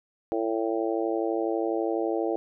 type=harmonic tone; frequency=112.1 Hz; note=A2; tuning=33 cents sharp; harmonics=3 / 4 / 5 / 6 / 7; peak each=-28 / -30 / -32 / -34 / -35 dBFS; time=0.32-2.36 s; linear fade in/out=0 ms; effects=none